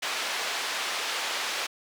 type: band-pass noise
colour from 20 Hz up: white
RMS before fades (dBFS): -31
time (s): 0.02-1.67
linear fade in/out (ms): 10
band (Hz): 530 to 4000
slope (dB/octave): 12
effects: none